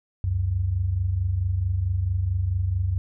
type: tone pair together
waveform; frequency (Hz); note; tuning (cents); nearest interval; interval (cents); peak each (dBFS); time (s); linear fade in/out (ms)
sine; 69.47 / 94; C#2 / F#2; +4 / +28; perfect fourth; 524; -28 / -22; 0.24-2.98; 0
effects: none